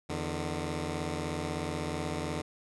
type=tone pair together; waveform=10% pulse; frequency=83.12 / 150 Hz; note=E2 / D3; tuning=+15 / +37 cents; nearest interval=minor seventh; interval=1022 cents; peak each=-27 dBFS; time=0.09-2.42 s; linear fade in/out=10 ms; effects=resampled to 24000 Hz